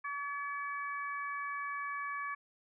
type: harmonic tone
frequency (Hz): 570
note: C#5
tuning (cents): +48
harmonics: 2 / 3 / 4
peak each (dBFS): -38 / -41 / -45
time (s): 0.04-2.35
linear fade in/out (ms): 10
effects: none